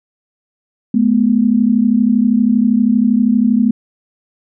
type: tone pair together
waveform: sine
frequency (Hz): 212.9 / 245.5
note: G#3 / B3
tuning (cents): +43 / -10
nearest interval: major second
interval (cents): 247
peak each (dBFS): -12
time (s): 0.94-3.71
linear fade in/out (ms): 5
effects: none